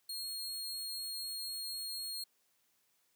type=tone; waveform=sawtooth; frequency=4274 Hz; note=C8; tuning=36 cents sharp; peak=-36 dBFS; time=0.09-2.24 s; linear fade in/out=5 ms; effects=white hiss -75 dBFS RMS until 3.15 s + high-pass 100 Hz 12 dB/octave